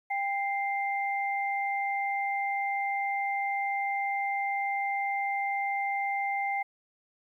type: tone pair together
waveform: sine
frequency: 794.2 / 2093 Hz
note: G5 / C7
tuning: +22 / 0 cents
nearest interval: octave + perfect fourth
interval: 1678 cents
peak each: -29 / -32 dBFS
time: 0.1-6.63 s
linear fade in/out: 10 ms
effects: 11-bit